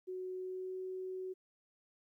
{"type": "tone with pitch glide", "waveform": "sine", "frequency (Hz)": [370, 373.2], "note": ["F#4", "F#4"], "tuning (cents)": [0, 15], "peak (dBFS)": -39, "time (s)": [0.07, 1.34], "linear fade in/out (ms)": 20, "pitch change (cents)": 15, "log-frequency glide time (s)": [0.34, 0.76], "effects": ["13-bit"]}